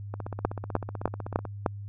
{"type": "two click trains", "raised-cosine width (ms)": 1, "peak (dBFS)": [-21, -9], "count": [22, 5], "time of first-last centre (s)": [[0.14, 1.453], [0.45, 1.662]], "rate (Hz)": [16, 3.3], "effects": ["added 101 Hz sine -36 dBFS peak until 1.88 s"]}